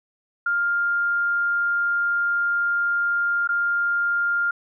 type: tone with dropouts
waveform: sine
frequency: 1402 Hz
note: F6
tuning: 6 cents sharp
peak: -19 dBFS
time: 0.46-4.51 s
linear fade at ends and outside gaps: 5 ms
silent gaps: 3.475-3.489 s
effects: none